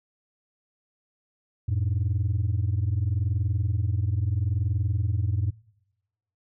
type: tone pair together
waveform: sine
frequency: 89.84 / 110.6 Hz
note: F2 / A2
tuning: +50 / +9 cents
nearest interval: major third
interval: 359 cents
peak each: -23 dBFS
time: 1.68-5.51 s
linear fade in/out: 10 ms
effects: noise-tail reverb RT60 1.0 s tail -25 dB re dry + tanh soft clip ceiling -19 dBFS